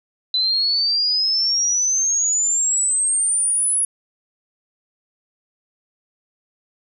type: exponential sweep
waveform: sine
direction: up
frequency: 4000 to 10450 Hz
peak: -16 dBFS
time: 0.34-3.85 s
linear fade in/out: 2 ms
effects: none